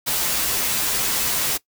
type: noise with comb filter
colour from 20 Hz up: white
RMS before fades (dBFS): -22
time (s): 0.06-1.58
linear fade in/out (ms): 20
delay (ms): 11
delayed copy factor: -0.9
effects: noise-tail reverb RT60 0.1 s tail -20 dB re dry